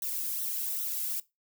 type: noise with flanger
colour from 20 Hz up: violet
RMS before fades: -33 dBFS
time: 0.02-1.2 s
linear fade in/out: 2 ms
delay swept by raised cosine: 0.41 to 1.71 ms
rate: 2.5 Hz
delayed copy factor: -0.85
effects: noise-tail reverb RT60 0.2 s tail -19 dB re dry